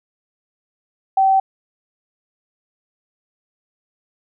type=tone; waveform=sine; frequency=771 Hz; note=G5; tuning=29 cents flat; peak=-11 dBFS; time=1.17-1.4 s; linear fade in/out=5 ms; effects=none